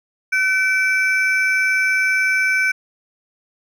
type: ring-modulated tone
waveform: triangle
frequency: 1917 Hz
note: A#6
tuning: 48 cents sharp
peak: -10 dBFS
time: 0.32-2.72 s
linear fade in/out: 10 ms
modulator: 398 Hz
effects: none